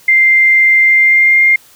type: tone with pitch glide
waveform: sine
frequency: 2093 to 2115 Hz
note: C7 to C7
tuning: 0 to +18 cents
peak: -5 dBFS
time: 0.08-1.56 s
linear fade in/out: 5 ms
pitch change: +18 cents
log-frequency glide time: 0.83-1.43 s
effects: white hiss -44 dBFS RMS until 1.75 s